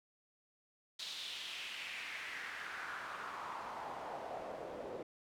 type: noise with band-pass filter sweep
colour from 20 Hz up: pink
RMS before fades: -45 dBFS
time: 0.99-5.03 s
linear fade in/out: 5 ms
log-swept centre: 4000 to 470 Hz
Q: 2.9
effects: none